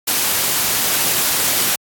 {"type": "noise", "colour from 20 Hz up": "white", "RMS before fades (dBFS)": -17, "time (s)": [0.07, 1.76], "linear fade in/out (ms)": 10, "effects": ["high-pass 80 Hz 12 dB/octave", "AAC 64 kbps"]}